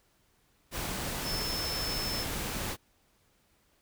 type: tone in noise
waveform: sine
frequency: 5274 Hz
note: E8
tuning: in tune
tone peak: -34 dBFS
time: 1.23-2.26 s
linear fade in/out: 50 ms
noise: pink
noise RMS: -35 dBFS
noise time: 0.71-2.77 s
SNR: -2 dB
effects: pink hiss -69 dBFS RMS until 3.81 s